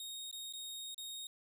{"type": "tone with dropouts", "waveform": "sawtooth", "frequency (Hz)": 3729, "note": "A#7", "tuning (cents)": 0, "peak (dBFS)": -40, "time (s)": [0, 1.27], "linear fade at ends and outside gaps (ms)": 2, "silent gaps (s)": [[0.313, 0.327], [0.526, 0.535], [0.945, 0.979]], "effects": []}